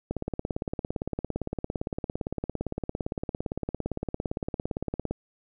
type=click train; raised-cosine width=2 ms; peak=-16 dBFS; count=89; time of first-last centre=0.11-5.11 s; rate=17.6 Hz; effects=none